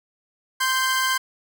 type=tone pair together; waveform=sawtooth; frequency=1040.5 / 1568 Hz; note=C6 / G6; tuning=-10 / 0 cents; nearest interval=perfect fifth; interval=710 cents; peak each=-19 dBFS; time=0.6-1.18 s; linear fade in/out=10 ms; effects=none